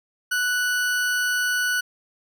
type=tone; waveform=40% pulse; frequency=1480 Hz; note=F#6; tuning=in tune; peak=-20 dBFS; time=0.31-1.81 s; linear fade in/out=10 ms; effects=none